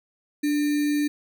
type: tone with sample-and-hold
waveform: sine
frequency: 293.7 Hz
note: D4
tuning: in tune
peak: -20 dBFS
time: 0.43-1.08 s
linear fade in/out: 10 ms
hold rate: 2100 Hz
effects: none